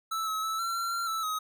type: tone with pitch steps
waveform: square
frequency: 1316 / 1288 / 1310 / 1356 / 1365 / 1373 / 1317 / 1265 Hz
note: E6 / E6 / E6 / E6 / F6 / F6 / E6 / D#6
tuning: -3 / -41 / -11 / +49 / -40 / -30 / -2 / +28 cents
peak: -30 dBFS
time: 0.11-1.39 s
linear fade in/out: 10 ms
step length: 160 ms
effects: none